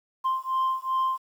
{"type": "beating tone pair", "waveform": "sine", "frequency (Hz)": [1046.5, 1049.1], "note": ["C6", "C6"], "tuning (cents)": [0, 4], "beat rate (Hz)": 2.6, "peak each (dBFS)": -25, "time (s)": [0.24, 1.18], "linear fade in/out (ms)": 20, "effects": ["tanh soft clip ceiling -20 dBFS", "9-bit"]}